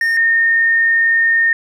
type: tone pair in turn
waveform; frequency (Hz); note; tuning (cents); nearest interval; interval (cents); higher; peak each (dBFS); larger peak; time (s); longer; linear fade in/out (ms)
triangle / sine; 1831 / 1831; A#6 / A#6; -32 / -32; unison; 0; neither; -11 / -10; second; 0.01-0.17 / 0.17-1.53; second; 2
effects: none